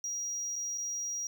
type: tone with dropouts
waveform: triangle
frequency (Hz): 5730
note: F8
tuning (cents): +44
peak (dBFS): -32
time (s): 0.04-1.27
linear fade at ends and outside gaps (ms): 1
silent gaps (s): 0.558-0.562 / 0.776-0.781
effects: none